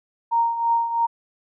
sine tone with tremolo, 929 Hz, A#5, 6 cents flat, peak -15 dBFS, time 0.31-1.07 s, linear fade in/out 20 ms, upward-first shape triangle, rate 3 Hz, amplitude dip 70%, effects none

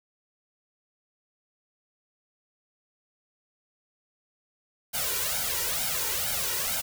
white noise with flanger, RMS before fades -29 dBFS, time 4.93-6.82 s, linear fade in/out 20 ms, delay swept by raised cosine 1.3 to 2.13 ms, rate 2.2 Hz, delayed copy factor +0.9, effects none

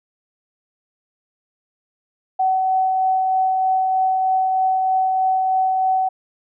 sine tone with tremolo, 755 Hz, F#5, 35 cents sharp, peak -14 dBFS, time 2.39-6.09 s, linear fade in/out 10 ms, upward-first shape triangle, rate 3.2 Hz, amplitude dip 25%, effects none

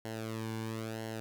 sawtooth tone with flanger, 111.5 Hz, A2, 23 cents sharp, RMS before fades -39 dBFS, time 0.05-1.2 s, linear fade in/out 0 ms, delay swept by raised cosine 0.82 to 1.58 ms, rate 1 Hz, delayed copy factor -0.75, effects none

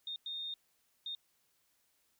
sine tone bursts at uneven times, 3669 Hz, A#7, 28 cents flat, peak -38 dBFS, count 3, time 0.07-0.16 / 0.26-0.54 / 1.06-1.15 s, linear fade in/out 2 ms, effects white hiss -75 dBFS RMS until 2.19 s

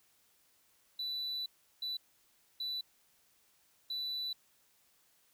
sine tone bursts at uneven times, 3973 Hz, B7, 10 cents sharp, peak -33 dBFS, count 4, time 0.99-1.46 / 1.82-1.97 / 2.6-2.81 / 3.9-4.33 s, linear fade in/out 5 ms, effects tanh soft clip ceiling -34 dBFS + white hiss -70 dBFS RMS until 5.33 s

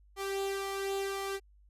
sawtooth tone with flanger, 392 Hz, G4, in tune, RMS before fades -35 dBFS, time 0.16-1.4 s, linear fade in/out 50 ms, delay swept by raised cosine 1.6 to 2.29 ms, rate 1.9 Hz, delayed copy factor +0.55, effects added 50 Hz sine -58 dBFS peak until 1.69 s + resampled to 32000 Hz

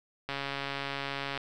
click train, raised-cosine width 0.3 ms, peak -18 dBFS, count 152, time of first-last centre 0.29-1.376 s, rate 139 Hz, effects none

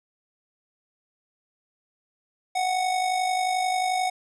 square tone with amplitude modulation, 740 Hz, F#5, in tune, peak -21 dBFS, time 2.55-4.1 s, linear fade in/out 10 ms, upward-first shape sine, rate 51.3 Hz, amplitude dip 50%, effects resampled to 24000 Hz

